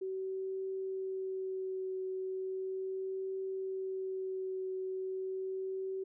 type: tone with vibrato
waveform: sine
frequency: 379 Hz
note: F#4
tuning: 42 cents sharp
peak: -35 dBFS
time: 0.01-6.04 s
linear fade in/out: 10 ms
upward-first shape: triangle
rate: 0.37 Hz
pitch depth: 15 cents each way
effects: none